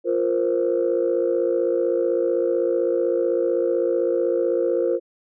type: chord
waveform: sine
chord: F suspended fourth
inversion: none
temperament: equal with one note detuned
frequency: 349.2 / 467.5 / 523.3 Hz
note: F4 / Bb4 / C5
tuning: 0 / +5 / 0 cents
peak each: -22 dBFS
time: 0.04-5 s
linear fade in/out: 50 ms
effects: tanh soft clip ceiling -11 dBFS